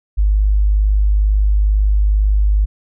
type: tone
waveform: sine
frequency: 51.1 Hz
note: G#1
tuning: 27 cents flat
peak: -10 dBFS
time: 0.17-2.66 s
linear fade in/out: 20 ms
effects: none